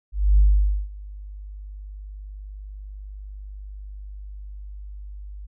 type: tone with ADSR envelope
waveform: sine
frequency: 50.1 Hz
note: G1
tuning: 38 cents sharp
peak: -10 dBFS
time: 0.12-5.47 s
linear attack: 260 ms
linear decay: 500 ms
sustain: -24 dB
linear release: 19 ms
effects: tanh soft clip ceiling -7 dBFS